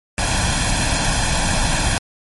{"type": "noise with comb filter", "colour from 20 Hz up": "pink", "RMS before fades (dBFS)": -18, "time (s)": [0.18, 1.98], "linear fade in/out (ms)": 0, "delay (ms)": 1.2, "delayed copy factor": 0.7, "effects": ["MP3 48 kbps"]}